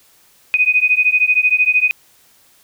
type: beating tone pair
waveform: sine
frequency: 2489 / 2502 Hz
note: D#7 / D#7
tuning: 0 / +9 cents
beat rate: 13 Hz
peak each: -14 dBFS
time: 0.54-1.91 s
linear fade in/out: 0 ms
effects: white hiss -52 dBFS RMS until 2.63 s